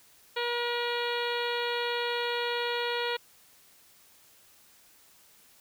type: harmonic tone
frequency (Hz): 478.5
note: A#4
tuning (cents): +45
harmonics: 1 / 2 / 3 / 4 / 5 / 6 / 7 / 8 / 9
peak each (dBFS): -32 / -35 / -37 / -38 / -39 / -40 / -40 / -41 / -42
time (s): 0.36-3.17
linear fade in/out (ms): 10
effects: white hiss -59 dBFS RMS until 5.6 s